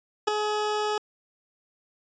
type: tone with ADSR envelope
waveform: 20% pulse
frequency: 422.6 Hz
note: G#4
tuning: 30 cents sharp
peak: -12 dBFS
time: 0.27-0.98 s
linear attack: 12 ms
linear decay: 4 ms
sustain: -8 dB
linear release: 3 ms
effects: resampled to 16000 Hz